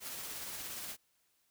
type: noise with tremolo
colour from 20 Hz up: white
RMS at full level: -42 dBFS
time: 0-0.97 s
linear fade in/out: 50 ms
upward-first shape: sine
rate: 17 Hz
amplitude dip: 25%
effects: white hiss -75 dBFS RMS until 1.5 s